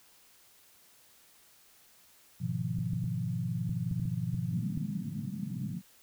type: chord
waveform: sine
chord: F half-diminished seventh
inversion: first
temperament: equal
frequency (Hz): 103.83 / 123.47 / 155.56 / 174.61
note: Ab2 / Cb3 / Eb3 / F3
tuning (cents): 0 / 0 / 0 / 0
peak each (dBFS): -39 / -34 / -38 / -35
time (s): 2.4-4.62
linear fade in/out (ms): 20
type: clicks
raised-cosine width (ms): 5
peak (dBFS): -27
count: 9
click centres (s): 2.786 / 2.934 / 3.041 / 3.694 / 3.913 / 3.998 / 4.055 / 4.345 / 4.775
type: band-pass noise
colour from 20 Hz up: white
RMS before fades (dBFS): -36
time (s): 4.49-5.82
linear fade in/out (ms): 50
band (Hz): 120 to 220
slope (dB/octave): 48
effects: white hiss -61 dBFS RMS until 6.02 s